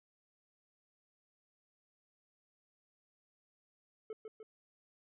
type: tone with echo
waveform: triangle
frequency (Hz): 436.1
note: A4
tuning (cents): -15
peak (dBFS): -38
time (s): 4.1-4.13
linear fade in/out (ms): 2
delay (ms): 150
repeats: 2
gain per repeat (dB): -4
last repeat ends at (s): 4.43
effects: resampled to 8000 Hz